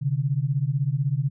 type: beating tone pair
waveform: sine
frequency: 130.81 / 146.81 Hz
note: C3 / D3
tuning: 0 / 0 cents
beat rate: 16 Hz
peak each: -24 dBFS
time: 0.01-1.3 s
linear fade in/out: 20 ms
effects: none